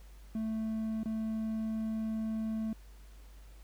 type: tone with dropouts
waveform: triangle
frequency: 220.4 Hz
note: A3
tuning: 3 cents sharp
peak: -30 dBFS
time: 0.35-2.73 s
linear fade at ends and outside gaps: 2 ms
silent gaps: 1.033-1.057 s
effects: added 50 Hz sine -50 dBFS peak until 3.63 s + pink hiss -63 dBFS RMS until 3.63 s